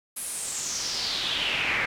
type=noise with band-pass filter sweep; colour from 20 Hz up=brown; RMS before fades=-29 dBFS; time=0.16-1.86 s; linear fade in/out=10 ms; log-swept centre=11000 to 2000 Hz; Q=4.5; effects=none